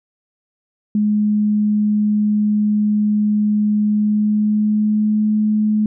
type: tone with pitch glide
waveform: sine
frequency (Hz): 210 to 213.2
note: G#3 to G#3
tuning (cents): +19 to +46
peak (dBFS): -13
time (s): 0.95-5.86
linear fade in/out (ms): 2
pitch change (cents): +27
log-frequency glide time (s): 3.85-5.26
effects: none